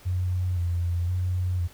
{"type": "tone with vibrato", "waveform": "sine", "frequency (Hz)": 88.8, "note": "F2", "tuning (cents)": 29, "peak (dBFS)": -23, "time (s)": [0.05, 1.68], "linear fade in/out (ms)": 20, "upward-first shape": "square", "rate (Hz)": 0.97, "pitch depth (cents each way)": 40, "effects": ["pink hiss -52 dBFS RMS until 1.73 s"]}